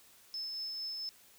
sine tone with tremolo, 5240 Hz, E8, 11 cents flat, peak -36 dBFS, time 0.34-1.09 s, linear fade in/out 0 ms, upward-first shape triangle, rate 4.4 Hz, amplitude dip 25%, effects white hiss -61 dBFS RMS until 1.38 s

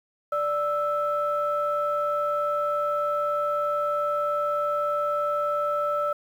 sine tone pair together, 587.3 / 1318.4 Hz, D5 / E6, 0 / 0 cents, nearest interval octave + major second, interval 1400 cents, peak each -25 dBFS, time 0.32-6.13 s, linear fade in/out 5 ms, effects tanh soft clip ceiling -15 dBFS + 9-bit

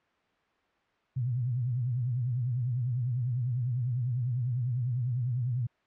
sine tone with vibrato, 123.2 Hz, B2, 4 cents flat, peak -27 dBFS, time 1.16-5.67 s, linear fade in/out 10 ms, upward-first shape triangle, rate 10 Hz, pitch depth 150 cents each way, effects white hiss -69 dBFS RMS until 5.86 s + low-pass 2000 Hz 12 dB/octave

